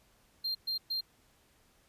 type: tone bursts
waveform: triangle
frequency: 4186 Hz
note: C8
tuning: in tune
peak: -30 dBFS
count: 3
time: 0.44-1.01 s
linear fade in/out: 10 ms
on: 110 ms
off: 120 ms
effects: pink hiss -67 dBFS RMS until 1.88 s + resampled to 32000 Hz